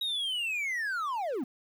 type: linear sweep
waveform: triangle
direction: down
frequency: 3833 to 220 Hz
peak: -28 dBFS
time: 0.01-1.44 s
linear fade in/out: 5 ms
effects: 10-bit